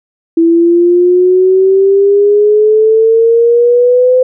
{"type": "exponential sweep", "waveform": "sine", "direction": "up", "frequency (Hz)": [329.6, 512], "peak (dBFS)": -4, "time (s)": [0.37, 4.23], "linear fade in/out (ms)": 5, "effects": []}